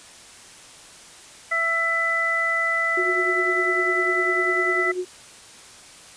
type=harmonic tone; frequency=665 Hz; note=E5; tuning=15 cents sharp; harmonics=1 / 2 / 3; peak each=-30 / -26 / -21 dBFS; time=1.51-4.92 s; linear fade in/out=10 ms
type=tone with tremolo; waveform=sine; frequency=364 Hz; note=F#4; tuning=28 cents flat; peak=-21 dBFS; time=2.97-5.05 s; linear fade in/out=5 ms; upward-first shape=triangle; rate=10 Hz; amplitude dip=80%
effects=white hiss -45 dBFS RMS until 6.16 s + resampled to 22050 Hz